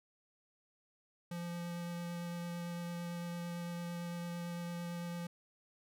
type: tone with vibrato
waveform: square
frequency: 172.6 Hz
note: F3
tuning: 20 cents flat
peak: -40 dBFS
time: 1.31-5.27 s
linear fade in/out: 5 ms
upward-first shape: sine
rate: 8.9 Hz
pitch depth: 9 cents each way
effects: none